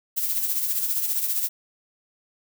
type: noise with tremolo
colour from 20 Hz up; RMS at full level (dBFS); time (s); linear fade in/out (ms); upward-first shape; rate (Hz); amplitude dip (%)
violet; -23; 0.16-1.49; 20; sine; 15; 50
effects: none